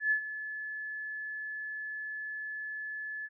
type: tone with ADSR envelope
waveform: sine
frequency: 1723 Hz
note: A6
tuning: 37 cents flat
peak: -23 dBFS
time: 0-3.29 s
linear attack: 110 ms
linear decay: 92 ms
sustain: -13 dB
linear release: 41 ms
effects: none